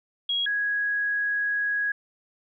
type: tone pair in turn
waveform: sine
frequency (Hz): 3300 / 1660.5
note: G#7 / G#6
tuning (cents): -12 / -1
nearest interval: octave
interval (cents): 1189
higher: first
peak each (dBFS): -23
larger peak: neither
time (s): 0.29-0.46 / 0.46-1.92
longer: second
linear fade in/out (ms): 5
effects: none